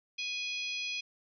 harmonic tone with a mistuned harmonic, 830.6 Hz, G#5, in tune, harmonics 3 / 4 / 5 / 6 / 7, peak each -36 / -40 / -44 / -44 / -47 dBFS, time 0.18-1.01 s, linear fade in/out 10 ms, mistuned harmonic 7, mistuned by +39 cents, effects none

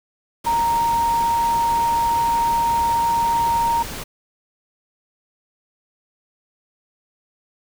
sine tone in noise, 930 Hz, A#5, 4 cents flat, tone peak -16 dBFS, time 0.46-3.83 s, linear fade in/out 10 ms, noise pink, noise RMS -31 dBFS, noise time 0.44-4.04 s, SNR +12 dB, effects none

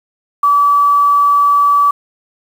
sine tone with quantisation, 1150 Hz, D6, 37 cents flat, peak -7 dBFS, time 0.43-1.91 s, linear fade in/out 5 ms, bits 6, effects none

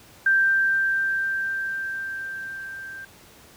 sine tone with level ramp, 1574 Hz, G6, 7 cents sharp, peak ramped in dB -15 to -35 dBFS, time 0.26-3.05 s, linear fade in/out 5 ms, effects pink hiss -50 dBFS RMS until 3.56 s + high-pass 60 Hz 12 dB/octave

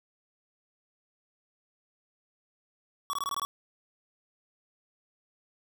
square tone bursts, 1128 Hz, C#6, 30 cents sharp, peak -30 dBFS, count 7, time 3.1-3.45 s, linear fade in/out 0 ms, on 32 ms, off 21 ms, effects none

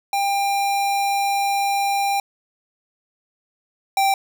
square tone pair in turn, 797 / 783.3 Hz, G5 / G5, +28 / -2 cents, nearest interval unison, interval 30 cents, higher first, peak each -19 / -16 dBFS, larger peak second, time 0.13-2.2 / 3.97-4.14 s, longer first, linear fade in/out 2 ms, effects none

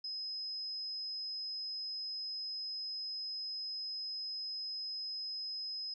sine tone, 5080 Hz, D#8, 35 cents sharp, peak -38 dBFS, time 0.04-5.94 s, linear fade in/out 5 ms, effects none

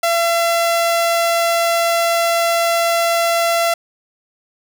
sawtooth tone, 677 Hz, E5, 46 cents sharp, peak -10 dBFS, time 0.03-3.74 s, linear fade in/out 5 ms, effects none

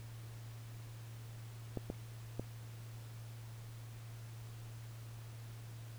clicks, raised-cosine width 2 ms, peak -25 dBFS, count 3, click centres 1.773 / 1.901 / 2.396 s, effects added 114 Hz sine -47 dBFS peak until 5.98 s + pink hiss -59 dBFS RMS until 5.98 s

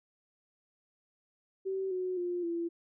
sine tone with pitch steps, 383.3 / 367.9 / 353.1 / 338.9 Hz, G4 / F#4 / F4 / E4, -39 / -10 / +19 / +48 cents, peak -31 dBFS, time 1.65-2.69 s, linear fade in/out 20 ms, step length 260 ms, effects none

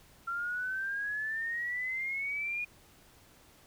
sine exponential sweep, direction up, 1366 to 2456 Hz, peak -32 dBFS, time 0.27-2.65 s, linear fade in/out 10 ms, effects pink hiss -60 dBFS RMS until 3.66 s

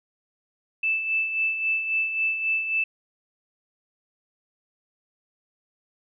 sine tone with tremolo, 2637 Hz, E7, in tune, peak -20 dBFS, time 0.83-2.84 s, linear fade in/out 5 ms, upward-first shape sine, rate 3.7 Hz, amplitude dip 55%, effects none

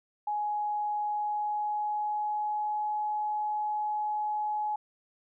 sine tone with pitch glide, 837 to 844.8 Hz, G#5 to G#5, +13 to +29 cents, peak -28 dBFS, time 0.27-4.76 s, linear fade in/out 5 ms, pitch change +16 cents, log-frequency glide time 1.03-2.9 s, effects none

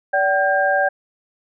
sine tone cluster, 577 / 765 / 1603 Hz, D5 / G5 / G6, -31 / -42 / +38 cents, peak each -19 dBFS, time 0.13-0.89 s, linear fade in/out 10 ms, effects none

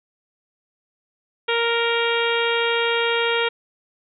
harmonic tone, 466.2 Hz, A#4, in tune, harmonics 1 / 2 / 3 / 4 / 5 / 6 / 7 / 8, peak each -22 / -27 / -26 / -29 / -27 / -29 / -28 / -33 dBFS, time 1.48-3.49 s, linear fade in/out 10 ms, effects none

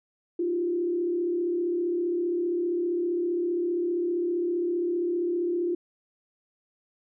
sine tone with frequency modulation, 348.2 Hz, F4, 5 cents flat, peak -24 dBFS, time 0.39-5.75 s, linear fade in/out 5 ms, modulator 35.2 Hz, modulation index 0.57, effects none

